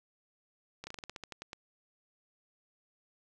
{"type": "slowing click train", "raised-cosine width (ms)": 0.2, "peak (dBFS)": -25, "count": 12, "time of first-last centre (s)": [0.84, 1.531], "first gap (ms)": 30, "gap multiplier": 1.14, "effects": []}